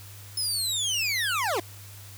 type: linear sweep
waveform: 25% pulse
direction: down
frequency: 5220 to 311.1 Hz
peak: -21 dBFS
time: 0.37-1.6 s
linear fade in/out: 5 ms
effects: added 100 Hz sine -44 dBFS peak until 2.17 s + white hiss -48 dBFS RMS until 2.17 s